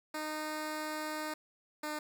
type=tone pair in turn; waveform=10% pulse; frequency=307.6 / 302.8 Hz; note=D#4 / D#4; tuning=-20 / -47 cents; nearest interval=unison; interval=27 cents; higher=first; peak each=-28 dBFS; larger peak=neither; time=0.14-1.34 / 1.83-1.99 s; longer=first; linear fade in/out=5 ms; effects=none